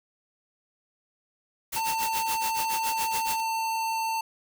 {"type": "noise with tremolo", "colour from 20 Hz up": "white", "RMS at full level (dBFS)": -31, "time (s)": [1.72, 3.41], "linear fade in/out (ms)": 10, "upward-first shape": "sine", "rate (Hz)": 7.1, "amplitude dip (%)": 95}
{"type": "tone", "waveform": "square", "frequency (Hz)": 897, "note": "A5", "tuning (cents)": 33, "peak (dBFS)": -27, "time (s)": [1.76, 4.21], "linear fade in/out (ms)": 5}
{"effects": []}